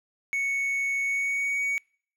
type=tone with pitch glide; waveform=triangle; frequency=2217 to 2249 Hz; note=C#7 to C#7; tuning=0 to +24 cents; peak=-23 dBFS; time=0.33-1.78 s; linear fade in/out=0 ms; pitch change=+24 cents; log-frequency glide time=1.01-1.66 s; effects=noise-tail reverb RT60 0.5 s tail -26 dB re dry